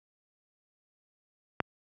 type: click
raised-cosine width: 0.5 ms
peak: -11 dBFS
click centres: 1.603 s
effects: high-pass 100 Hz 12 dB/octave